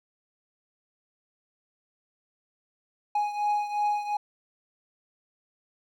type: beating tone pair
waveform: triangle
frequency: 830.6 / 833.4 Hz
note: G#5 / G#5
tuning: 0 / +6 cents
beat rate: 2.8 Hz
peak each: -24 / -29 dBFS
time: 3.15-4.17 s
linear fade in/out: 5 ms
effects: none